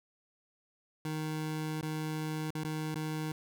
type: tone with dropouts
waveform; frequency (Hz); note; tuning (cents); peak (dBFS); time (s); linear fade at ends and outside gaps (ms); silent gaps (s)
25% pulse; 155.56; D#3; 0; -30; 1.05-3.32; 2; 1.811-1.828 / 2.505-2.551 / 2.636-2.646 / 2.944-2.956
effects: none